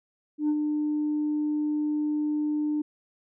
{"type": "tone with ADSR envelope", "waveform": "sine", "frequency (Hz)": 300, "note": "D4", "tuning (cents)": 37, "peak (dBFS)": -18, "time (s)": [0.38, 2.82], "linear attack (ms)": 110, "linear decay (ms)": 54, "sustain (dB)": -5, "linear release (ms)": 8, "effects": ["tanh soft clip ceiling -20 dBFS"]}